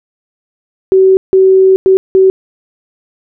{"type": "tone bursts at uneven times", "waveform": "sine", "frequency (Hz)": 380, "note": "F#4", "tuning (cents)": 46, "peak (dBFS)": -3, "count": 4, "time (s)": [[0.92, 1.17], [1.33, 1.76], [1.86, 1.97], [2.15, 2.3]], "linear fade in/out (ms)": 0, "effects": []}